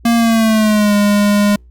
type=tone with pitch glide; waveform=square; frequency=233.1 to 205.3 Hz; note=A#3 to G#3; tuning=0 to -20 cents; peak=-10 dBFS; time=0.05-1.56 s; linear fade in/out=5 ms; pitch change=-220 cents; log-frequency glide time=0.16-0.94 s; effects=added 60 Hz sine -39 dBFS peak until 1.7 s + Opus 48 kbps